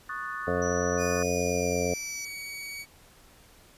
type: chord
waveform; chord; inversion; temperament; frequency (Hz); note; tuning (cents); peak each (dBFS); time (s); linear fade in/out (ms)
sine; D# half-diminished seventh; third; equal with one note detuned; 1108.7 / 1237.3 / 1480 / 1760; C#6 / D#6 / F#6 / A6; 0 / -10 / 0 / 0; -38; 0.09-1.23; 5
type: harmonic tone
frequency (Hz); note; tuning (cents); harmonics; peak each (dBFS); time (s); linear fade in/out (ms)
88.7; F2; +27; 1 / 2 / 3 / 4 / 5 / 6 / 7 / 8; -35 / -34 / -35 / -41 / -30 / -31 / -34 / -38; 0.47-1.94; 5
type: tone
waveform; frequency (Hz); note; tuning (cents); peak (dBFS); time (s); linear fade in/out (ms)
sine; 5880; F#8; -12; -36; 0.62-2.25; 2
type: tone with pitch glide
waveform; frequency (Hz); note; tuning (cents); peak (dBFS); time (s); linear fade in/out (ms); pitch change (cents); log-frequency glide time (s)
sawtooth; 2460 to 2256; D#7 to C#7; -20 to +30; -33; 0.97-2.86; 50; -150; 1.32-2.32
effects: pink hiss -56 dBFS RMS until 3.77 s + resampled to 32000 Hz